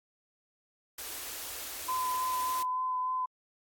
white band-stop noise, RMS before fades -40 dBFS, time 0.98-2.63 s, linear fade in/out 5 ms, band 100 to 250 Hz, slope 48 dB/octave
sine tone with vibrato, 1016 Hz, B5, 49 cents sharp, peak -29 dBFS, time 1.88-3.26 s, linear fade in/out 10 ms, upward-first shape sine, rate 3.4 Hz, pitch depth 12 cents each way
effects AAC 64 kbps

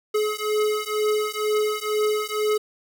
square beating tone pair, 424.1 / 426.2 Hz, G#4 / G#4, +36 / +45 cents, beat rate 2.1 Hz, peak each -25 dBFS, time 0.14-2.58 s, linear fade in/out 10 ms, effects none

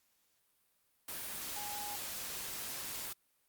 sine tone in noise, 826 Hz, G#5, 10 cents flat, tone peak -44 dBFS, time 1.56-1.96 s, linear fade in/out 5 ms, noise white, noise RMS -42 dBFS, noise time 1.08-3.13 s, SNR -5 dB, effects white hiss -75 dBFS RMS until 3.48 s + Opus 48 kbps

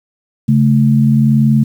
sine tone pair together, 137.9 / 218.9 Hz, C#3 / A3, -9 / -9 cents, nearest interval minor sixth, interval 800 cents, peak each -10 dBFS, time 0.48-1.64 s, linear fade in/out 10 ms, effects 7-bit

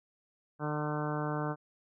harmonic tone with a mistuned harmonic, 150 Hz, D3, 37 cents sharp, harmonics 1 / 2 / 3 / 4 / 5 / 6 / 7 / 8 / 9 / 10, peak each -35 / -38 / -40 / -41 / -42 / -43 / -43 / -44 / -45 / -45 dBFS, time 0.59-1.56 s, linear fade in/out 50 ms, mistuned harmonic 10, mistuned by +24 cents, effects none

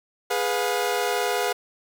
sawtooth chord, F diminished, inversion first, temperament equal with one note detuned, 415.3 / 493.9 / 714 Hz, Ab4 / Cb5 / F5, 0 / 0 / +38 cents, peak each -23 dBFS, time 0.3-1.53 s, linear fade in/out 10 ms, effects none

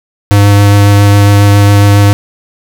square tone with vibrato, 101.5 Hz, G#2, 39 cents flat, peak -3 dBFS, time 0.31-2.13 s, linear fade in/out 0 ms, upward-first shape sine, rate 7.3 Hz, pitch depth 9 cents each way, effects none

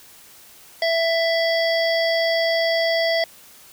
harmonic tone, 663 Hz, E5, 10 cents sharp, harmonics 1 / 3 / 5 / 7 / 8, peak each -19 / -24 / -29 / -28 / -32 dBFS, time 0.82-3.24 s, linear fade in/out 2 ms, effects white hiss -47 dBFS RMS until 3.72 s

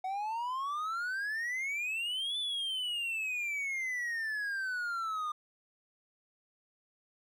triangle exponential two-way sweep, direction up then down, 740 to 3520 to 1204 Hz, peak -31 dBFS, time 0.04-5.32 s, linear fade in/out 5 ms, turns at 2.38 s, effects none

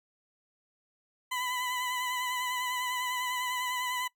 20% pulse tone with vibrato, 1000 Hz, B5, 21 cents sharp, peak -26 dBFS, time 1.31-4.08 s, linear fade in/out 10 ms, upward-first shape triangle, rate 10 Hz, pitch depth 44 cents each way, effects noise-tail reverb RT60 0.1 s tail -21 dB re dry

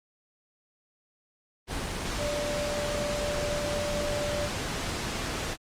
sine tone in noise, 587.3 Hz, D5, in tune, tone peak -30 dBFS, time 2.17-4.5 s, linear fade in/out 50 ms, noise pink, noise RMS -32 dBFS, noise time 1.67-5.57 s, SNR -1 dB, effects low-pass 8000 Hz 12 dB/octave + Opus 32 kbps

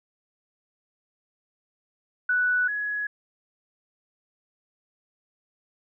sine tone pair in turn, 1482 / 1679.7 Hz, F#6 / G#6, +2 / +19 cents, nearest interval major second, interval 217 cents, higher second, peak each -20 / -26 dBFS, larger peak first, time 2.29-2.68 / 2.68-3.07 s, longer neither, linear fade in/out 5 ms, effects none

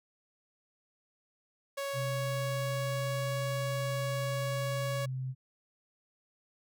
sawtooth tone with pitch glide, 556 to 559.9 Hz, C#5 to C#5, +5 to +17 cents, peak -30 dBFS, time 1.77-5.06 s, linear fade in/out 10 ms, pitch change +12 cents, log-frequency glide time 1.91-3.33 s
sine tone, 130 Hz, C3, 11 cents flat, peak -33 dBFS, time 1.93-5.35 s, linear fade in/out 50 ms
effects none

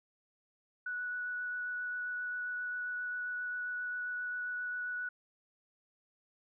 sine tone with vibrato, 1474 Hz, F#6, 7 cents flat, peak -35 dBFS, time 0.86-5.09 s, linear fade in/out 5 ms, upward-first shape triangle, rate 7.5 Hz, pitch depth 10 cents each way, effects none

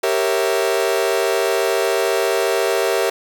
40% pulse chord, G diminished seventh, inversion none, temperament equal, 392 / 466.2 / 554.4 / 659.3 Hz, G4 / Bb4 / Db5 / Fb5, 0 / 0 / 0 / 0 cents, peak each -20 / -20 / -23 / -22 dBFS, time 0.03-3.1 s, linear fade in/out 5 ms, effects none

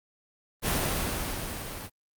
pink noise with level ramp, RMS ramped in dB -25 to -39 dBFS, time 0.62-1.9 s, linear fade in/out 50 ms, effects Opus 32 kbps

